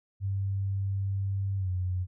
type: tone with pitch glide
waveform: sine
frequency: 97.9 to 91.34 Hz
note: G2 to F#2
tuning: -2 to -22 cents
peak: -27 dBFS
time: 0.2-2.07 s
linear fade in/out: 50 ms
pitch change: -120 cents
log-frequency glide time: 1.57-1.7 s
effects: none